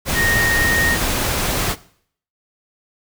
sine tone in noise, 1858 Hz, A#6, 6 cents flat, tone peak -16 dBFS, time 0.14-0.98 s, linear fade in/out 50 ms, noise pink, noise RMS -20 dBFS, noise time 0.05-1.76 s, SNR +1 dB, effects noise-tail reverb RT60 0.6 s tail -19 dB re dry

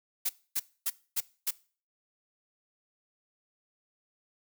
blue noise bursts, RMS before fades -29 dBFS, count 5, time 0.25-1.51 s, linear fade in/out 10 ms, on 44 ms, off 260 ms, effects noise-tail reverb RT60 0.4 s tail -21 dB re dry

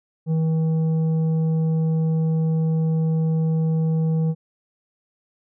triangle tone with tanh clipping, 160.4 Hz, E3, 47 cents flat, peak -19 dBFS, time 0.26-4.35 s, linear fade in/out 50 ms, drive 11 dB, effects none

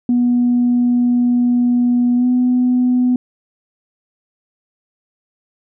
sine tone with pitch glide, 243.7 to 249.3 Hz, B3 to B3, -23 to +16 cents, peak -10 dBFS, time 0.09-3.16 s, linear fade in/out 2 ms, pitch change +39 cents, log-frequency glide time 2.16-2.26 s, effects tanh soft clip ceiling -7 dBFS

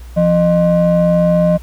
triangle ring-modulated tone, 220 Hz, A3, in tune, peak -4 dBFS, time 0.16-1.58 s, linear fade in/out 20 ms, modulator 393 Hz, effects added 60 Hz sine -30 dBFS peak until 1.62 s + pink hiss -45 dBFS RMS until 1.62 s

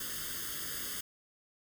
white noise with comb filter, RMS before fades -39 dBFS, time 0-1.01 s, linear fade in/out 5 ms, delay 0.61 ms, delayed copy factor +1, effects none

